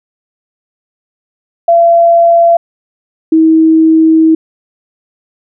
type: tone pair in turn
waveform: sine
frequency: 679 / 320.4 Hz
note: F5 / E4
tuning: -49 / -49 cents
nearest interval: octave + minor second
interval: 1300 cents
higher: first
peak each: -3 dBFS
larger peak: neither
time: 1.68-2.57 / 3.32-4.35 s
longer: second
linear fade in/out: 5 ms
effects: none